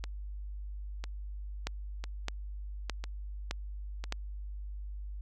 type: two click trains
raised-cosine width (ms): 0.2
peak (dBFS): -16 / -23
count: 5 / 5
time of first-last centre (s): 1.67-4.124 / 0.04-4.04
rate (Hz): 1.63 / 1
effects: added 50 Hz sine -38 dBFS peak until 5.21 s